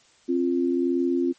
sine tone pair together, 266 / 347.5 Hz, C4 / F4, +29 / -9 cents, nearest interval perfect fourth, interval 462 cents, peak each -23 dBFS, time 0.28-1.33 s, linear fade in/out 20 ms, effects white hiss -58 dBFS RMS until 1.38 s + MP3 32 kbps

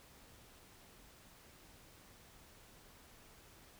silence, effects pink hiss -61 dBFS RMS until 3.79 s

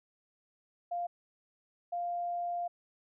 sine tone bursts at uneven times, 698.5 Hz, F5, in tune, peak -32 dBFS, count 2, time 0.91-1.07 / 1.92-2.68 s, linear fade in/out 10 ms, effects none

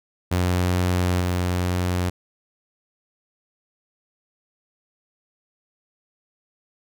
sawtooth tone with level steps, 89.9 Hz, F#2, 49 cents flat, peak -15 / -17 dBFS, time 0.31-2.1 s, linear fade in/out 10 ms, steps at 1.2 s, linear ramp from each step 10 ms, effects none

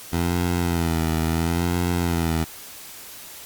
15% pulse tone with vibrato, 84 Hz, E2, 33 cents sharp, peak -14 dBFS, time 0.12-2.45 s, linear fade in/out 20 ms, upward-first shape sine, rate 0.73 Hz, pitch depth 81 cents each way, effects white hiss -40 dBFS RMS until 3.45 s + Opus 48 kbps

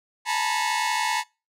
sawtooth tone cluster, 853 / 904 / 979 / 2175 Hz, G#5 / A5 / B5 / C#7, +46 / +47 / -15 / -33 cents, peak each -25 / -23 / -24 / -28 dBFS, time 0.25-1.24 s, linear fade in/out 50 ms, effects noise-tail reverb RT60 0.3 s tail -25 dB re dry + low-pass 10000 Hz 12 dB/octave

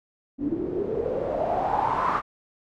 white noise with low-pass filter sweep, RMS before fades -26 dBFS, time 0.38-2.22 s, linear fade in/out 50 ms, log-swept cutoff 280 to 1200 Hz, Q 7.4, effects none

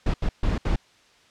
brown noise bursts at uneven times, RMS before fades -22 dBFS, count 4, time 0.06-0.14 / 0.22-0.29 / 0.43-0.58 / 0.65-0.76 s, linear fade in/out 5 ms, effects white hiss -57 dBFS RMS until 1.3 s + low-pass 5000 Hz 12 dB/octave

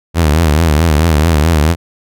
sawtooth tone with vibrato, 78.9 Hz, D#2, 25 cents sharp, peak -4 dBFS, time 0.14-1.76 s, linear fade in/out 50 ms, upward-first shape triangle, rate 4.6 Hz, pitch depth 160 cents each way, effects none

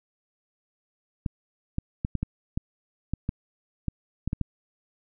clicks, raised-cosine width 5 ms, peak -14 dBFS, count 12, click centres 1.262 / 1.784 / 2.049 / 2.153 / 2.23 / 2.575 / 3.136 / 3.291 / 3.883 / 4.276 / 4.331 / 4.413 s, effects none

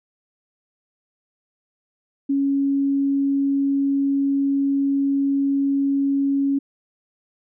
sine tone, 277.2 Hz, C#4, in tune, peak -17 dBFS, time 2.29-6.59 s, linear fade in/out 10 ms, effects none

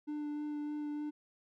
triangle tone with vibrato, 296.9 Hz, D4, 19 cents sharp, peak -34 dBFS, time 0.07-1.11 s, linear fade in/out 20 ms, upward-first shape sine, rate 3.3 Hz, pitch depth 11 cents each way, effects none

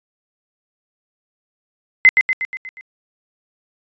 sine tone with echo, 2054 Hz, C7, 33 cents flat, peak -4 dBFS, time 2.05-2.09 s, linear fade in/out 0 ms, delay 120 ms, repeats 6, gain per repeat -5 dB, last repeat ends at 2.81 s, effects resampled to 16000 Hz

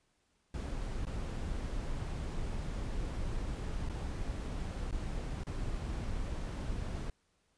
brown noise with dropouts, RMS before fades -37 dBFS, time 0.54-7.1 s, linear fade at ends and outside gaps 2 ms, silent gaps 1.052-1.068 / 3.889-3.896 / 4.911-4.926 / 5.436-5.468 s, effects pink hiss -75 dBFS RMS until 7.57 s + resampled to 22050 Hz

